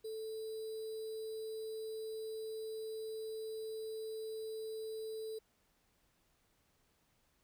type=tone with sample-and-hold; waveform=sine; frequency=440 Hz; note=A4; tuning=in tune; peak=-40 dBFS; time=0.04-5.39 s; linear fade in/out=10 ms; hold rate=4410 Hz; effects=pink hiss -75 dBFS RMS until 7.43 s